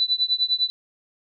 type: tone with tremolo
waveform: sine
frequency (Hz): 3984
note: B7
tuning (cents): +14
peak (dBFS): -15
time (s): 0-0.7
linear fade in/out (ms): 0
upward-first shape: triangle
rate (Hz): 9.9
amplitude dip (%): 100
effects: none